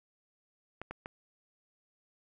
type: clicks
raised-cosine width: 0.5 ms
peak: -25 dBFS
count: 3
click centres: 0.816 / 0.91 / 1.059 s
effects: none